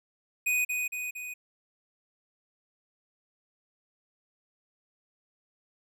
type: tone with echo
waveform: square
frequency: 2489 Hz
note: D#7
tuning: in tune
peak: -25 dBFS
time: 0.46-0.65 s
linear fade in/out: 10 ms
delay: 230 ms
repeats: 3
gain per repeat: -4 dB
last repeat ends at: 1.34 s
effects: none